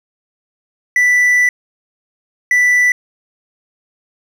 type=tone bursts at uneven times; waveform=triangle; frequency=1975.5 Hz; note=B6; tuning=in tune; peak=-7 dBFS; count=2; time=0.96-1.49 / 2.51-2.92 s; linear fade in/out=2 ms; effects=none